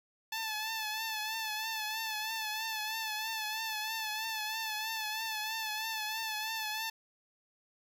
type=tone with vibrato; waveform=10% pulse; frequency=874 Hz; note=A5; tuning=12 cents flat; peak=-26 dBFS; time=0.32-6.9 s; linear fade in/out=5 ms; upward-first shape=triangle; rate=3.1 Hz; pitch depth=57 cents each way; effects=none

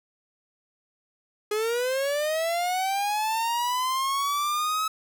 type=linear sweep; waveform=45% pulse; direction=up; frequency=415.3 to 1291 Hz; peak=-24 dBFS; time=1.51-4.88 s; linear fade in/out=5 ms; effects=none

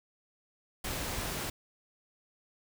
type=noise; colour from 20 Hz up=pink; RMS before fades=-36 dBFS; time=0.84-1.5 s; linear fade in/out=5 ms; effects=none

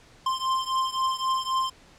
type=beating tone pair; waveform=square; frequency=1046.5 / 1050.3 Hz; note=C6 / C6; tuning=0 / +6 cents; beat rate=3.8 Hz; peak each=-27 / -29 dBFS; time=0.26-1.7 s; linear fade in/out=5 ms; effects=pink hiss -54 dBFS RMS until 1.98 s + low-pass 7000 Hz 12 dB/octave

